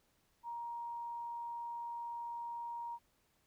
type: tone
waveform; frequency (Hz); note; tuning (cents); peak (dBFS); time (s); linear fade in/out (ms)
sine; 941; A#5; +16; -40; 0.43-2.99; 50
effects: pink hiss -75 dBFS RMS until 3.46 s